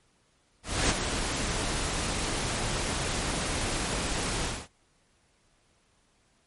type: noise with ADSR envelope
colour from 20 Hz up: pink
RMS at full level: -23 dBFS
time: 0.63-4.68 s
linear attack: 270 ms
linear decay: 25 ms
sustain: -7 dB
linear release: 230 ms
effects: pink hiss -67 dBFS RMS until 6.46 s + MP3 48 kbps

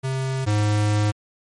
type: tone pair in turn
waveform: square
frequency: 132.5 / 104.97 Hz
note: C3 / G#2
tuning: +22 / +19 cents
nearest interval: major third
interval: 403 cents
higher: first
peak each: -23 / -18 dBFS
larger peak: second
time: 0.03-0.46 / 0.46-1.12 s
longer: second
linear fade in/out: 20 ms
effects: MP3 48 kbps

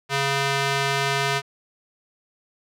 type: tone with band-pass filter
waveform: square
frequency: 138.59 Hz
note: C#3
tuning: in tune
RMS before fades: -23 dBFS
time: 0.09-1.42 s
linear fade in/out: 50 ms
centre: 2400 Hz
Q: 0.57
effects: none

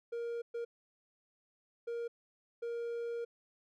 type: tone bursts at uneven times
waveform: triangle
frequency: 469.3 Hz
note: A#4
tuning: 12 cents sharp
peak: -34 dBFS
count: 4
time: 0.12-0.42 / 0.54-0.65 / 1.87-2.08 / 2.62-3.25 s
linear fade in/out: 10 ms
effects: none

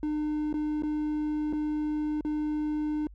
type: tone with dropouts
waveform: triangle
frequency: 302.4 Hz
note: D#4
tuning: 49 cents flat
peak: -25 dBFS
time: 0.03-3.07 s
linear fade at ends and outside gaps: 1 ms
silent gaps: 0.528-0.541 / 0.823-0.834 / 1.527-1.533 / 2.209-2.249 s
effects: added 50 Hz sine -46 dBFS peak until 3.14 s

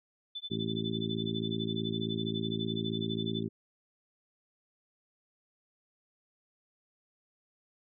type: tone with tremolo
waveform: sine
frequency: 3513 Hz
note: A7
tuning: 3 cents flat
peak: -35 dBFS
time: 0.35-3.43 s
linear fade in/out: 5 ms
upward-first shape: sine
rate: 12 Hz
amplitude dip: 100%
type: harmonic tone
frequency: 55.4 Hz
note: A1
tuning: 13 cents sharp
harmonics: 2 / 3 / 4 / 5 / 6 / 7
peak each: -39 / -38 / -36 / -42 / -40 / -39 dBFS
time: 0.5-3.49 s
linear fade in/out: 20 ms
effects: none

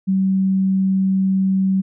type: tone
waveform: sine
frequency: 191.1 Hz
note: G3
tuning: 44 cents flat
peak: -14 dBFS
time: 0.07-1.82 s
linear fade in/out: 20 ms
effects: none

